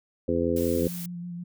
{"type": "harmonic tone", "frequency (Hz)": 85, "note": "F2", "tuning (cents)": -46, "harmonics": [1, 2, 3, 4, 5, 6], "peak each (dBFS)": [-33, -34, -28, -29, -29, -28], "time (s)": [0.28, 0.88], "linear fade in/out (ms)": 5}
{"type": "noise", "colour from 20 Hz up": "blue", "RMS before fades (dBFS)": -39, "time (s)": [0.56, 1.06], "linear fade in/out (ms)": 5}
{"type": "tone with vibrato", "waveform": "sine", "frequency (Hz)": 174.61, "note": "F3", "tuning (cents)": 0, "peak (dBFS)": -33, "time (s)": [0.76, 1.44], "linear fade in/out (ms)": 10, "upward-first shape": "square", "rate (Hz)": 6.4, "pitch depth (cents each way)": 19}
{"effects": []}